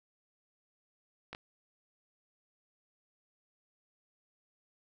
clicks, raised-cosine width 0.3 ms, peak -26 dBFS, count 2, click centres 1.33 / 1.349 s, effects none

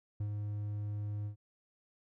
triangle tone with ADSR envelope, 103.9 Hz, G#2, 1 cent sharp, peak -30 dBFS, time 0.2-1.36 s, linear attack 7 ms, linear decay 71 ms, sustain -3 dB, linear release 100 ms, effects none

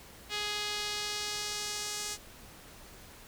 sawtooth tone with band-pass filter sweep, 416.6 Hz, G#4, 5 cents sharp, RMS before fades -36 dBFS, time 0.29-2.18 s, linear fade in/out 50 ms, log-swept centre 3600 to 6800 Hz, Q 1.4, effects pink hiss -52 dBFS RMS until 3.27 s

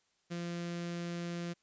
sawtooth tone with notch filter, 172.3 Hz, F3, 23 cents flat, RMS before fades -39 dBFS, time 0.3-1.54 s, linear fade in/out 20 ms, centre 900 Hz, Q 1.7, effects white hiss -75 dBFS RMS until 1.62 s + resampled to 16000 Hz

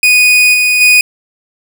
40% pulse tone with level steps, 2480 Hz, D#7, 6 cents flat, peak -4 / -7 / -3 dBFS, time 0.03-1.01 s, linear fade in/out 2 ms, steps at 0.53 / 0.8 s, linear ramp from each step 20 ms, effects none

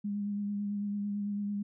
sine tone with vibrato, 204 Hz, G#3, 31 cents flat, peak -31 dBFS, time 0.04-1.63 s, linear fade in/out 10 ms, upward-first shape sine, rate 9 Hz, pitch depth 20 cents each way, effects none

